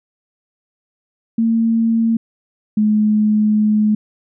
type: tone pair in turn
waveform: sine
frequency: 227.3 / 212.7 Hz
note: A#3 / G#3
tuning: -43 / +42 cents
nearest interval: minor second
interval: 115 cents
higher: first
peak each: -12 / -11 dBFS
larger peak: second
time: 1.38-2.17 / 2.77-3.95 s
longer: second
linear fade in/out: 5 ms
effects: none